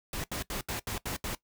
pink noise bursts, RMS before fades -35 dBFS, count 7, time 0.13-1.35 s, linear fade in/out 2 ms, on 110 ms, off 75 ms, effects noise-tail reverb RT60 0.1 s tail -18 dB re dry

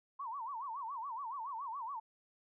sine tone with vibrato, 1007 Hz, B5, 33 cents sharp, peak -39 dBFS, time 0.19-2 s, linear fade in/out 10 ms, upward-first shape sine, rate 7.1 Hz, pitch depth 230 cents each way, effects none

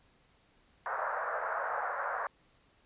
white band-pass noise, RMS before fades -35 dBFS, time 0.86-2.27 s, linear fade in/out 0 ms, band 520 to 1600 Hz, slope 48 dB/octave, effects pink hiss -67 dBFS RMS until 2.85 s + resampled to 8000 Hz

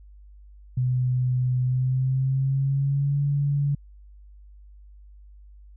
sine tone with pitch glide, 126.3 to 142.59 Hz, B2 to C#3, +39 to +49 cents, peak -20 dBFS, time 0.77-3.75 s, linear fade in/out 5 ms, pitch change +210 cents, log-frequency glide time 1.61-3.2 s, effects added 50 Hz sine -45 dBFS peak until 5.76 s

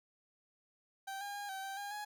30% pulse tone with pitch steps, 779 / 809 / 814 / 771 / 780 / 810 / 835 Hz, G5 / G#5 / G#5 / G5 / G5 / G#5 / G#5, -11 / -46 / -35 / -29 / -9 / -43 / +9 cents, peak -38 dBFS, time 1.07-2.05 s, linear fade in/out 10 ms, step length 140 ms, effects none

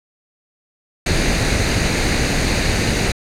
pink noise with comb filter, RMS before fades -17 dBFS, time 1.06-3.12 s, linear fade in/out 5 ms, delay 0.46 ms, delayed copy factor +0.5, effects low-pass 7000 Hz 12 dB/octave

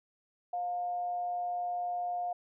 sine tone with amplitude modulation, 710 Hz, F5, 28 cents sharp, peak -30 dBFS, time 0.53-2.33 s, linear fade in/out 5 ms, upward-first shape sine, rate 196 Hz, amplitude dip 30%, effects none

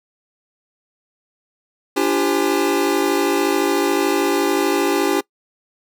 square tone cluster, 290.4 / 342.1 / 395.7 / 523 / 817 Hz, D4 / F4 / G4 / C5 / G#5, -19 / -36 / +16 / -1 / -29 cents, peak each -22 / -22 / -21 / -29 / -26 dBFS, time 1.96-5.21 s, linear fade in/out 10 ms, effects noise-tail reverb RT60 0.1 s tail -23 dB re dry

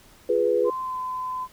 sine chord, F diminished, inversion none, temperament equal, 349.2 / 415.3 / 493.9 Hz, F4 / Ab4 / Cb5, 0 / 0 / 0 cents, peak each -27 / -23 / -21 dBFS, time 0.29-0.7 s, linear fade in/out 5 ms
sine tone with pitch glide, 1036 to 1018.8 Hz, C6 to C6, -17 to -46 cents, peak -27 dBFS, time 0.64-1.48 s, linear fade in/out 50 ms, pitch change -29 cents, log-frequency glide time 0.81-0.98 s
effects pink hiss -53 dBFS RMS until 1.52 s

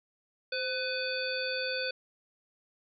harmonic tone with a mistuned harmonic, 500 Hz, B4, 21 cents sharp, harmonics 1 / 3 / 5 / 7 / 9, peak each -35 / -36 / -38 / -41 / -37 dBFS, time 0.52-1.91 s, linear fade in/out 5 ms, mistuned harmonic 1, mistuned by +59 cents, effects none

